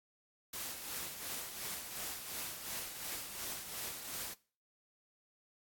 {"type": "noise with tremolo", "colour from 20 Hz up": "white", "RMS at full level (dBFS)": -41, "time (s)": [0.53, 4.34], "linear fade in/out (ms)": 5, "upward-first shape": "sine", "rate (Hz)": 2.8, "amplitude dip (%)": 50, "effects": ["noise-tail reverb RT60 0.4 s tail -21 dB re dry", "AAC 64 kbps"]}